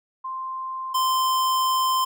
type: tone pair in turn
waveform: sine / square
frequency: 1046.5 / 1039.3 Hz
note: C6 / C6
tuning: 0 / -12 cents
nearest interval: unison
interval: 12 cents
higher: first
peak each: -28 / -20 dBFS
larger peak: second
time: 0.24-0.94 / 0.94-2.05 s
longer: second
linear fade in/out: 10 ms
effects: none